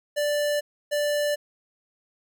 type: tone pair in turn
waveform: square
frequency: 587.3 / 587.3 Hz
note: D5 / D5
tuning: 0 / 0 cents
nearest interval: unison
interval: 0 cents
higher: neither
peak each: -23 dBFS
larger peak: neither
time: 0.16-0.61 / 0.91-1.36 s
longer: neither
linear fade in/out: 20 ms
effects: none